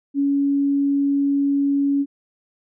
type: tone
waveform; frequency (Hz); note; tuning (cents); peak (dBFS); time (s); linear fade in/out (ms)
sine; 280.6; C#4; +21; -16; 0.14-2.06; 50
effects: none